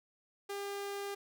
sawtooth tone, 401.1 Hz, G4, 40 cents sharp, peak -34 dBFS, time 0.49-1.15 s, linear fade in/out 10 ms, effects none

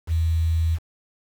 sine tone with quantisation, 81.7 Hz, E2, 15 cents flat, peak -18 dBFS, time 0.07-0.79 s, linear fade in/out 50 ms, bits 7, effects none

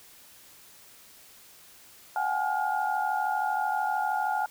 sine tone cluster, 725 / 771 / 844 / 1419 Hz, F#5 / G5 / G#5 / F6, -35 / -29 / +28 / +27 cents, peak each -34 / -31 / -28 / -33 dBFS, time 2.16-4.46 s, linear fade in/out 2 ms, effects white hiss -53 dBFS RMS until 4.5 s

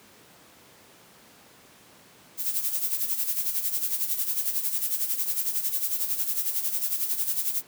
violet noise with tremolo, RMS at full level -25 dBFS, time 2.37-7.63 s, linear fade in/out 50 ms, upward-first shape sine, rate 11 Hz, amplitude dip 65%, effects pink hiss -53 dBFS RMS until 7.67 s + high-pass 150 Hz 12 dB/octave

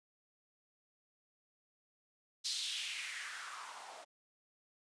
blue noise with band-pass filter sweep, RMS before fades -43 dBFS, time 2.44-4.05 s, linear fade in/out 20 ms, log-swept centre 4500 to 650 Hz, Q 3.6, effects resampled to 22050 Hz

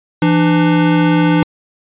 square tone pair together, 167.98 / 299.3 Hz, E3 / D4, +33 / +33 cents, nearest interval minor seventh, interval 1000 cents, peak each -13 dBFS, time 0.22-1.43 s, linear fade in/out 2 ms, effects resampled to 8000 Hz

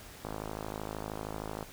click train, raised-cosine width 1 ms, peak -23 dBFS, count 74, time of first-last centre 0.25-1.627 s, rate 53 Hz, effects pink hiss -50 dBFS RMS until 1.72 s

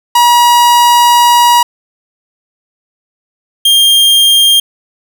45% pulse tone pair in turn, 960 / 3205 Hz, B5 / G7, -49 / +38 cents, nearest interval octave + major sixth, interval 2087 cents, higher second, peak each -4 dBFS, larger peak neither, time 0.15-1.63 / 3.65-4.6 s, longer first, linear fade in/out 5 ms, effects none

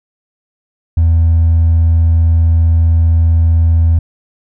triangle tone with hard clipping, 82.3 Hz, E2, 2 cents flat, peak -6 dBFS, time 0.97-3.99 s, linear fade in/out 5 ms, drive 2 dB, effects none

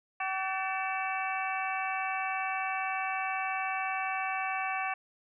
harmonic tone with a mistuned harmonic, 380.8 Hz, F#4, 50 cents sharp, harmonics 2 / 3 / 4 / 5 / 6 / 7, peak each -34 / -37 / -41 / -40 / -38 / -38 dBFS, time 0.2-4.94 s, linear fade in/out 5 ms, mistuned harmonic 5, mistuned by -120 cents, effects none

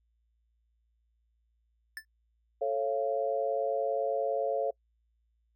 square tone with exponential decay, 1760 Hz, A6, in tune, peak -34 dBFS, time 1.97-2.05 s, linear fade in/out 1 ms, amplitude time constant 17 ms
sine chord, A augmented, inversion none, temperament just, 440 / 550 / 687.5 Hz, A4 / C#5 / E#5, 0 / -14 / -27 cents, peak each -33 / -30 / -33 dBFS, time 2.61-4.71 s, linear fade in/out 10 ms
effects noise-tail reverb RT60 0.1 s tail -26 dB re dry + added 57 Hz sine -70 dBFS peak until 5.55 s

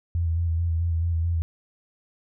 sine tone with vibrato, 83.6 Hz, E2, 25 cents sharp, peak -21 dBFS, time 0.15-1.42 s, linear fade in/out 0 ms, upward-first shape square, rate 4.6 Hz, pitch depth 31 cents each way, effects none

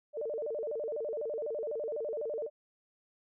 sine tone with vibrato, 518 Hz, C5, 17 cents flat, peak -33 dBFS, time 0.13-2.5 s, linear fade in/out 50 ms, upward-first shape square, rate 12 Hz, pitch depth 240 cents each way, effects none

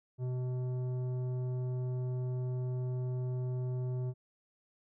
sine tone with tanh clipping, 126.3 Hz, B2, 39 cents sharp, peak -34 dBFS, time 0.18-4.14 s, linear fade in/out 50 ms, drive 11 dB, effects none

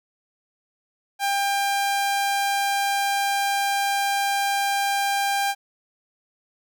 sawtooth tone, 797 Hz, G5, 28 cents sharp, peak -17 dBFS, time 1.19-5.55 s, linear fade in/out 50 ms, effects none

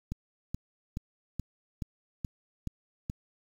click train, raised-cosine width 5 ms, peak -21 dBFS, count 8, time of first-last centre 0.12-3.099 s, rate 2.35 Hz, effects 8-bit

